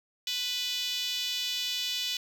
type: tone with high-pass filter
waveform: 5% pulse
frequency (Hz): 495.4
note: B4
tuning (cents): +5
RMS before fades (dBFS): -32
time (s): 0.27-2.17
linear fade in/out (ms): 2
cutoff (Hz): 3200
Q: 2.9
effects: none